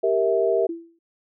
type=chord; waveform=sine; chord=E diminished; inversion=first; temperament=equal with one note detuned; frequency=392 / 466.2 / 652.4 Hz; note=G4 / Bb4 / E5; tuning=0 / 0 / -18 cents; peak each=-22 dBFS; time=0.03-0.67 s; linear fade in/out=10 ms
type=tone with exponential decay; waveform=sine; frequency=334.2 Hz; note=E4; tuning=24 cents sharp; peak=-24 dBFS; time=0.69-0.99 s; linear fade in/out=5 ms; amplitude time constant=64 ms
effects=none